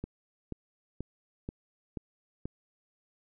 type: click train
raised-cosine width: 3 ms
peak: -23 dBFS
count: 6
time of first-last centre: 0.04-2.455 s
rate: 2.07 Hz
effects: none